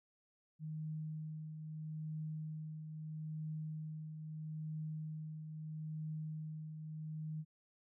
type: tone with tremolo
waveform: sine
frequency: 155.56 Hz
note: D#3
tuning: in tune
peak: -39 dBFS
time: 0.59-7.45 s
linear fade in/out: 50 ms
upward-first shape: triangle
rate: 0.77 Hz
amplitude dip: 50%
effects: none